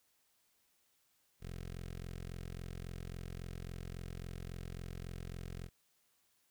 15% pulse tone with notch filter, 43.64 Hz, F1, 1 cent flat, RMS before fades -45 dBFS, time 1.4-5.7 s, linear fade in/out 50 ms, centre 910 Hz, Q 1.2, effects white hiss -75 dBFS RMS until 6.5 s

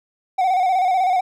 triangle tone with vibrato, 743 Hz, F#5, 7 cents sharp, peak -13 dBFS, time 0.38-1.21 s, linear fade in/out 10 ms, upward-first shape square, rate 16 Hz, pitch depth 50 cents each way, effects none

